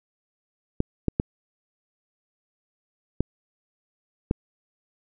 clicks, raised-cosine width 3 ms, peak -8 dBFS, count 5, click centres 0.804 / 1.083 / 1.199 / 3.206 / 4.311 s, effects none

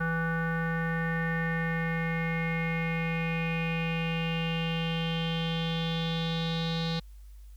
square tone with low-pass filter sweep, 164.81 Hz, E3, in tune, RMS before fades -30 dBFS, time 0-7 s, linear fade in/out 10 ms, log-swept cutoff 1500 to 4000 Hz, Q 6.9, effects added 50 Hz sine -45 dBFS peak until 7.56 s + white hiss -67 dBFS RMS until 7.56 s

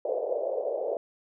pink band-pass noise, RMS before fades -30 dBFS, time 0.05-0.97 s, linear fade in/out 2 ms, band 460 to 630 Hz, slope 48 dB/octave, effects none

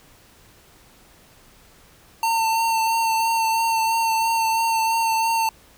square tone with vibrato, 903 Hz, A5, 45 cents sharp, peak -19 dBFS, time 2.23-5.49 s, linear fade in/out 2 ms, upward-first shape sine, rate 3 Hz, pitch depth 19 cents each way, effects pink hiss -52 dBFS RMS until 5.77 s

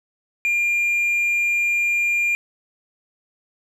sine tone with hard clipping, 2400 Hz, D7, 37 cents sharp, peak -18 dBFS, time 0.45-2.35 s, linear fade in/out 0 ms, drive 2 dB, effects none

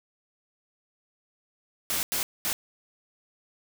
white noise bursts at uneven times, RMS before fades -28 dBFS, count 3, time 1.9-2.03 / 2.12-2.23 / 2.45-2.53 s, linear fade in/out 0 ms, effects none

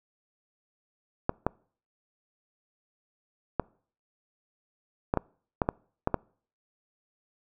clicks, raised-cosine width 1 ms, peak -10 dBFS, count 9, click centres 1.294 / 1.466 / 3.597 / 5.139 / 5.173 / 5.618 / 5.689 / 6.074 / 6.143 s, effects noise-tail reverb RT60 0.5 s tail -26 dB re dry

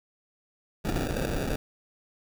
pink noise with sample-and-hold, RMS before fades -29 dBFS, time 0.84-1.56 s, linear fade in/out 10 ms, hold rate 1050 Hz, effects none

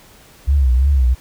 sine tone with vibrato, 66.2 Hz, C2, 21 cents sharp, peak -10 dBFS, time 0.47-1.15 s, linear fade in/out 20 ms, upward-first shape triangle, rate 2.9 Hz, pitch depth 160 cents each way, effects pink hiss -46 dBFS RMS until 1.2 s

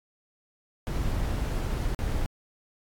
brown noise with dropouts, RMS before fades -28 dBFS, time 0.87-2.26 s, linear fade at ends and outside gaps 0 ms, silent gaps 1.946-1.991 s, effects AAC 64 kbps

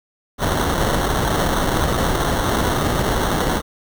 pink noise with sample-and-hold, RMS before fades -19 dBFS, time 0.38-3.62 s, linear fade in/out 50 ms, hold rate 2450 Hz, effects none

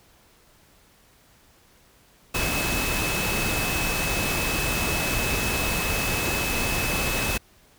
sine tone in noise, 2587 Hz, E7, 33 cents flat, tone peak -29 dBFS, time 2.34-7.38 s, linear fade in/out 10 ms, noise pink, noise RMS -26 dBFS, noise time 2.34-7.38 s, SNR -6 dB, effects pink hiss -57 dBFS RMS until 7.78 s

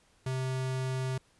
square tone, 130.4 Hz, C3, 5 cents flat, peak -31 dBFS, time 0.26-1.18 s, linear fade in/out 5 ms, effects pink hiss -66 dBFS RMS until 1.39 s + resampled to 24000 Hz

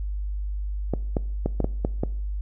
clicks, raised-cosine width 2 ms, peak -10 dBFS, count 7, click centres 0.937 / 1.168 / 1.46 / 1.603 / 1.644 / 1.849 / 2.035 s, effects noise-tail reverb RT60 0.6 s tail -21 dB re dry + added 50 Hz sine -26 dBFS peak until 2.41 s

